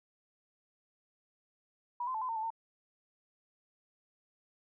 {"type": "tone with pitch steps", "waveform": "sine", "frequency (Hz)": [968, 1031, 878, 1019, 910, 875, 907], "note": ["B5", "C6", "A5", "C6", "A#5", "A5", "A#5"], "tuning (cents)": [-35, -26, -4, -46, -42, -10, -48], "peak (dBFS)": -33, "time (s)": [2, 2.504], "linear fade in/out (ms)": 5, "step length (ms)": 72, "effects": []}